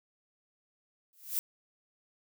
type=noise with exponential growth; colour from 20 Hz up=violet; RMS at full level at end=-28 dBFS; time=1.13-1.39 s; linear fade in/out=0 ms; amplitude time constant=55 ms; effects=none